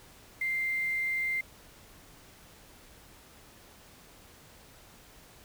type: tone with quantisation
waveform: sine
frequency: 2093 Hz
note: C7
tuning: in tune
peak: -28 dBFS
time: 0.41-1.41 s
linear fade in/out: 5 ms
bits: 8
effects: pink hiss -55 dBFS RMS until 5.44 s